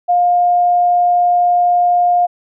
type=tone; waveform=sine; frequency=708 Hz; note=F5; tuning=23 cents sharp; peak=-9 dBFS; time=0.08-2.27 s; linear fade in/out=20 ms; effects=none